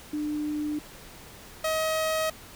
sine / sawtooth tone pair in turn, 299.6 / 633.6 Hz, D4 / D#5, +35 / +31 cents, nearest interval octave + minor second, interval 1296 cents, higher second, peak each -27 / -21 dBFS, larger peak second, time 0.13-0.79 / 1.64-2.3 s, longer neither, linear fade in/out 5 ms, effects pink hiss -47 dBFS RMS until 2.55 s

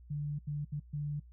sine tone bursts at uneven times, 146.83 Hz, D3, in tune, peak -33 dBFS, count 4, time 0.1-0.39 / 0.47-0.65 / 0.72-0.8 / 0.93-1.2 s, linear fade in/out 10 ms, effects noise-tail reverb RT60 0.1 s tail -22 dB re dry + added 60 Hz sine -52 dBFS peak until 1.32 s

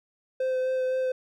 triangle tone with vibrato, 516 Hz, C5, 24 cents flat, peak -22 dBFS, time 0.4-1.12 s, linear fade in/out 5 ms, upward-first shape sine, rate 3.9 Hz, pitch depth 12 cents each way, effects none

